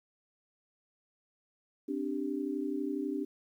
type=chord; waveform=sine; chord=C suspended second; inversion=none; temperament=equal; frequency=261.6 / 293.7 / 392 Hz; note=C4 / D4 / G4; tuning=0 / 0 / 0 cents; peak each=-37 / -34 / -38 dBFS; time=1.88-3.25 s; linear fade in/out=10 ms; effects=11-bit